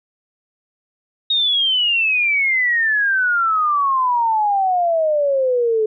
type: exponential sweep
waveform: sine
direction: down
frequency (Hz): 3756 to 426.9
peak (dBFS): -14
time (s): 1.3-5.86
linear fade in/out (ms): 5
effects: none